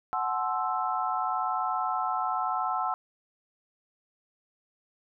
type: chord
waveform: sine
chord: F# half-diminished seventh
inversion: none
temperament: equal with one note detuned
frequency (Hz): 740 / 860.9 / 1046.5 / 1318.5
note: F#5 / A5 / C6 / E6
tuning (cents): 0 / -38 / 0 / 0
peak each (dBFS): -31 / -33 / -33 / -31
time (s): 0.13-2.94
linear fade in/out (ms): 0
effects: none